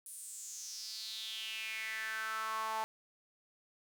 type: tone with high-pass filter sweep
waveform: sawtooth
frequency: 220 Hz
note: A3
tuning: in tune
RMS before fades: -41 dBFS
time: 0.06-2.84 s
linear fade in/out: 0 ms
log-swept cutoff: 10000 to 870 Hz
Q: 5.4
effects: none